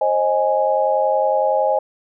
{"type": "chord", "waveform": "sine", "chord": "Ab major", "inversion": "first", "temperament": "equal with one note detuned", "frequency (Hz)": [531.5, 622.3, 830.6], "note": ["C5", "Eb5", "Ab5"], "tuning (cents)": [27, 0, 0], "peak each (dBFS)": -19, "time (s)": [0.01, 1.79], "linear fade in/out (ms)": 5, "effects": []}